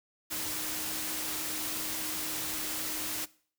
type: tone in noise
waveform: sine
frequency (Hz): 311.1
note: D#4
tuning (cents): 0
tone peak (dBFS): -46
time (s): 0.3-3.26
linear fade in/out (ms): 20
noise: white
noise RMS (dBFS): -35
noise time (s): 0.3-3.26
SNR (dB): -14
effects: noise-tail reverb RT60 0.5 s tail -21 dB re dry